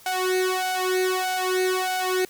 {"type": "tone with flanger", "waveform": "sawtooth", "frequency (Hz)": 370.6, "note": "F#4", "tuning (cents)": 3, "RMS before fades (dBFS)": -24, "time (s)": [0.06, 2.25], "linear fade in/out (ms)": 2, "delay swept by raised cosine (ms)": [1.3, 2.23], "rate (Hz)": 1.6, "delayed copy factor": 0.9, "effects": ["white hiss -50 dBFS RMS until 2.29 s"]}